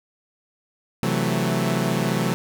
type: chord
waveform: sawtooth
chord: F# half-diminished seventh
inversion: second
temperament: equal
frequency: 130.81 / 164.81 / 185 / 220 Hz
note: C3 / E3 / F#3 / A3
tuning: 0 / 0 / 0 / 0 cents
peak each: -22 dBFS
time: 1.03-2.34 s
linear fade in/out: 0 ms
effects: none